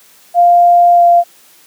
sine tone with pitch glide, 698.5 to 692.9 Hz, F5 to F5, 0 to -14 cents, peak -4 dBFS, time 0.34-1.24 s, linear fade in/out 50 ms, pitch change -14 cents, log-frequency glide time 0.94-1.03 s, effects white hiss -45 dBFS RMS until 1.66 s + high-pass 150 Hz 12 dB/octave

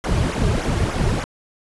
brown noise with flanger, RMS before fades -20 dBFS, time 0.04-1.24 s, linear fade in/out 0 ms, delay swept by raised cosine 0.22 to 4.02 ms, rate 3.4 Hz, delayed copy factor -0.85, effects resampled to 24000 Hz

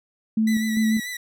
sine tone with tremolo, 220 Hz, A3, in tune, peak -17 dBFS, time 0.37-1 s, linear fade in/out 5 ms, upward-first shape square, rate 2.5 Hz, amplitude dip 40%
sawtooth tone with vibrato, 1966 Hz, B6, 8 cents flat, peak -26 dBFS, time 0.47-1.17 s, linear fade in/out 5 ms, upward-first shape sine, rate 6.8 Hz, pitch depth 36 cents each way
effects none

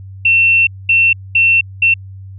sine tone bursts at uneven times, 2700 Hz, E7, 41 cents sharp, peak -7 dBFS, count 4, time 0.25-0.67 / 0.89-1.13 / 1.35-1.61 / 1.82-1.94 s, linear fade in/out 5 ms, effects added 96 Hz sine -29 dBFS peak until 2.38 s

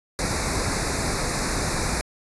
pink band-stop noise, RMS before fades -25 dBFS, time 0.19-2.01 s, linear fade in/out 0 ms, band 2500 to 3800 Hz, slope 96 dB/octave, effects resampled to 24000 Hz

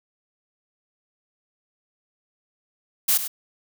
blue noise with echo, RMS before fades -19 dBFS, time 3.08-3.18 s, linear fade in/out 10 ms, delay 100 ms, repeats 1, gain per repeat -10 dB, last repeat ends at 3.28 s, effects none

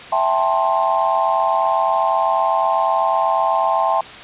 sine chord, A minor seventh, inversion second, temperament just, 660 / 792 / 880 / 1056 Hz, E5 / G5 / A5 / C6, +2 / +18 / 0 / +16 cents, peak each -20 dBFS, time 0.12-4.01 s, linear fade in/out 5 ms, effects white hiss -35 dBFS RMS until 4.23 s + resampled to 8000 Hz

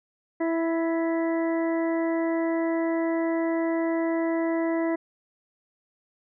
harmonic tone with a mistuned harmonic, 329.6 Hz, E4, in tune, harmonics 1 / 2 / 3 / 4 / 5 / 6, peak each -24 / -29 / -36 / -45 / -43 / -38 dBFS, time 0.4-4.96 s, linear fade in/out 10 ms, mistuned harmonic 5, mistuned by +28 cents, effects none

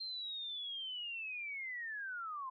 sine linear sweep, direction down, 4186 to 1011 Hz, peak -40 dBFS, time 0-2.5 s, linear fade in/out 10 ms, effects none

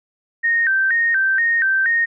sine tone with vibrato, 1700 Hz, G#6, 40 cents sharp, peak -14 dBFS, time 0.43-2.06 s, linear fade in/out 20 ms, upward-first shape square, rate 2.1 Hz, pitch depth 150 cents each way, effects none

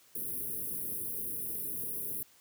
white band-stop noise, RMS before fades -37 dBFS, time 0.15-2.23 s, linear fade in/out 2 ms, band 490 to 9700 Hz, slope 96 dB/octave, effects white hiss -62 dBFS RMS until 2.4 s + high-pass 60 Hz 12 dB/octave

